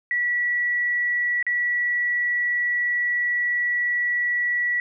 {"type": "tone with dropouts", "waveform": "sine", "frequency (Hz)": 1943, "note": "B6", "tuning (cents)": -29, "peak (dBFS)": -20, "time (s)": [0.11, 4.8], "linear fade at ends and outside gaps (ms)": 1, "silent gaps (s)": [1.427, 1.466], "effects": []}